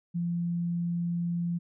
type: tone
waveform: sine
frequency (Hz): 172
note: F3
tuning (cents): -26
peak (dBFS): -27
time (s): 0.14-1.59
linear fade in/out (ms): 20
effects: none